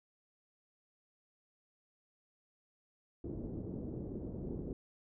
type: low-pass noise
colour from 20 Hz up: white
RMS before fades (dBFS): -42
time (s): 3.24-4.73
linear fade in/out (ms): 2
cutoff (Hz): 380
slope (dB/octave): 24
effects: none